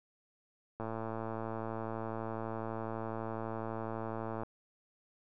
click train, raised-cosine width 1 ms, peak -25 dBFS, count 408, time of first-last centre 0.8-4.434 s, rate 112 Hz, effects none

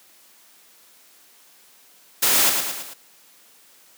white noise with echo, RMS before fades -18 dBFS, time 2.22-2.5 s, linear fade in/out 10 ms, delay 110 ms, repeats 4, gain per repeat -5 dB, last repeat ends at 2.94 s, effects white hiss -53 dBFS RMS until 3.97 s + high-pass 200 Hz 12 dB/octave

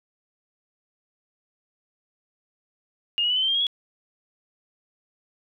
sine tone with pitch steps, 2840 / 2908 / 2978 / 3049 / 3122 / 3197 / 3274 / 3352 Hz, F7 / F#7 / F#7 / G7 / G7 / G7 / G#7 / G#7, +28 / -31 / +11 / -49 / -8 / +33 / -25 / +15 cents, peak -20 dBFS, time 3.18-3.668 s, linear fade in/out 0 ms, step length 61 ms, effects none

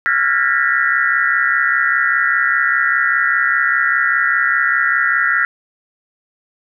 sine tone cluster, 1367 / 1432 / 1631 / 1817 / 1953 Hz, F6 / F6 / G#6 / A#6 / B6, -37 / +43 / -32 / -45 / -20 cents, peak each -19 dBFS, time 0.06-5.45 s, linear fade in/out 0 ms, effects none

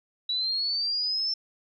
sine linear sweep, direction up, 3900 to 5360 Hz, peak -25 dBFS, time 0.29-1.34 s, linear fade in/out 5 ms, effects none

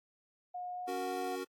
sine tone with pitch glide, 720 to 735.1 Hz, F#5 to F#5, -47 to -11 cents, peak -38 dBFS, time 0.54-1.36 s, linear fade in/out 10 ms, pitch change +36 cents, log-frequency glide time 0.73-1.07 s
square chord, F# major, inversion second, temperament equal, 277.2 / 370 / 466.2 Hz, C#4 / F#4 / A#4, 0 / 0 / 0 cents, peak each -44 / -40 / -43 dBFS, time 0.87-1.45 s, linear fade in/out 20 ms
effects AAC 64 kbps

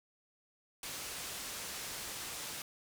white low-pass noise, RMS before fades -43 dBFS, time 0.83-2.62 s, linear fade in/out 2 ms, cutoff 9700 Hz, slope 12 dB/octave, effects none

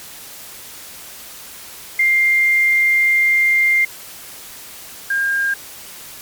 sine tone pair in turn, 2100 / 1608.7 Hz, C7 / G6, +6 / +44 cents, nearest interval perfect fourth, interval 462 cents, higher first, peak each -11 / -15 dBFS, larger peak first, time 1.99-3.85 / 5.1-5.54 s, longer first, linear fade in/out 5 ms, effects white hiss -36 dBFS RMS until 6.21 s + MP3 96 kbps

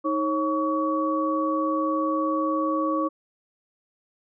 sine tone cluster, 313.4 / 545 / 1130 Hz, D#4 / C#5 / C#6, +13 / -29 / +33 cents, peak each -25 / -28 / -26 dBFS, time 0.04-3.09 s, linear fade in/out 20 ms, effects none

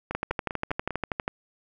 two click trains, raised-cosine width 0.5 ms, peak -16 / -12 dBFS, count 5 / 15, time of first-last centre 0.11-0.907 / 0.15-1.279 s, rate 5.02 / 12.4 Hz, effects none

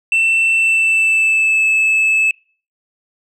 sine tone with pitch glide, 2677 to 2611 Hz, E7 to E7, +26 to -17 cents, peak -8 dBFS, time 0.12-2.31 s, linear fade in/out 2 ms, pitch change -43 cents, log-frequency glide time 0.55-1.65 s, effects noise-tail reverb RT60 0.4 s tail -26 dB re dry + tanh soft clip ceiling -10 dBFS

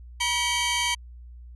sawtooth tone cluster, 964 / 2272 / 3128 Hz, B5 / C#7 / G7, -42 / +42 / -4 cents, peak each -24 dBFS, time 0.2-0.95 s, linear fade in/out 10 ms, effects added 60 Hz sine -41 dBFS peak until 1.55 s + resampled to 24000 Hz

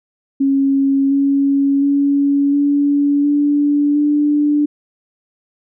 sine tone with pitch steps, 273.9 / 277.9 / 281.9 / 286 / 290.2 / 294.4 Hz, C#4 / C#4 / C#4 / D4 / D4 / D4, -21 / +4 / +29 / -46 / -21 / +4 cents, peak -11 dBFS, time 0.4-4.66 s, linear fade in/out 10 ms, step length 710 ms, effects none

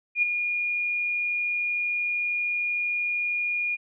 sine tone with ADSR envelope, 2431 Hz, D#7, 41 cents flat, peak -17 dBFS, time 0.15-3.77 s, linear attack 75 ms, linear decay 12 ms, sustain -7 dB, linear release 31 ms, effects none

